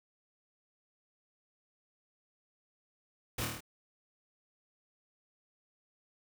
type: noise with echo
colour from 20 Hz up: pink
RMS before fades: -36 dBFS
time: 3.38-3.45 s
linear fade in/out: 5 ms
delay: 26 ms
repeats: 6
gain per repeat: -2 dB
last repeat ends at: 3.606 s
effects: none